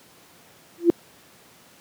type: tone with exponential growth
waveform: sine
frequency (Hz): 341.9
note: F4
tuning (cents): -37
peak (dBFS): -7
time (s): 0.78-0.9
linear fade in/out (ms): 0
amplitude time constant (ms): 25
effects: pink hiss -52 dBFS RMS until 1.8 s + high-pass 150 Hz 12 dB/octave